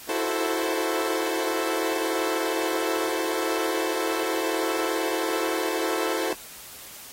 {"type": "chord", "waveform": "sawtooth", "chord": "F# half-diminished seventh", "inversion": "third", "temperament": "equal", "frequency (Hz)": [329.6, 370, 440, 523.3], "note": ["E4", "F#4", "A4", "C5"], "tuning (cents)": [0, 0, 0, 0], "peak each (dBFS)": [-26, -28, -26, -28], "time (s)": [0.09, 6.33], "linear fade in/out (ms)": 2, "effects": ["white hiss -43 dBFS RMS until 7.12 s", "AAC 48 kbps"]}